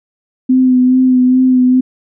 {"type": "tone with vibrato", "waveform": "sine", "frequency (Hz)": 255, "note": "C4", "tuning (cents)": -44, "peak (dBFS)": -6, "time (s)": [0.49, 1.81], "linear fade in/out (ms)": 10, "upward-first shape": "sine", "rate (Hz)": 2.4, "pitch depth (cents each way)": 23, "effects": []}